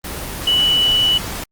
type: tone in noise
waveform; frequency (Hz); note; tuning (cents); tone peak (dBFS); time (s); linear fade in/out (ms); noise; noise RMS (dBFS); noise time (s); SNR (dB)
sine; 2960; F#7; 0; -12; 0.47-1.18; 5; pink; -27; 0.04-1.44; +12
effects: Opus 24 kbps